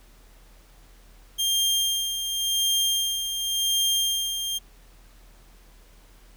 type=tone with tremolo; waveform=sawtooth; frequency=3197 Hz; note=G7; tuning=33 cents sharp; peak=-17 dBFS; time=1.38-4.59 s; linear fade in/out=20 ms; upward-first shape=sine; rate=0.91 Hz; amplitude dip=55%; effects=added 40 Hz sine -50 dBFS peak until 6.36 s + pink hiss -57 dBFS RMS until 6.36 s